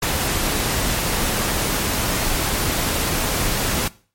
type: noise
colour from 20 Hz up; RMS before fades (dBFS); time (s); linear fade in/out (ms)
pink; -21; 0.02-3.88; 5
effects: noise-tail reverb RT60 0.4 s tail -20 dB re dry + MP3 64 kbps